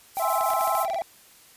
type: noise with tremolo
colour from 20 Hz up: violet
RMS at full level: -30 dBFS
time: 0.14-0.87 s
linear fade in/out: 50 ms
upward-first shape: sine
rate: 6.4 Hz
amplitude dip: 35%
type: tone with vibrato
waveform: triangle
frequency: 720 Hz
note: F#5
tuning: 47 cents flat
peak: -23 dBFS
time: 0.17-1.02 s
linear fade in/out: 0 ms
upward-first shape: square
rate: 19 Hz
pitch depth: 140 cents each way
type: chord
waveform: sine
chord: Ab augmented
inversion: none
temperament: equal with one note detuned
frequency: 828.2 / 1046.5 / 1318.5 Hz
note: Ab5 / C6 / E6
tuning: -5 / 0 / 0 cents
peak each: -28 dBFS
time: 0.19-0.87 s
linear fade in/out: 50 ms
type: clicks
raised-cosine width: 0.2 ms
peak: -20 dBFS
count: 9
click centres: 0.41 / 0.504 / 0.534 / 0.61 / 0.677 / 0.752 / 0.848 / 0.9 / 0.945 s
effects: white hiss -53 dBFS RMS until 1.56 s + resampled to 32000 Hz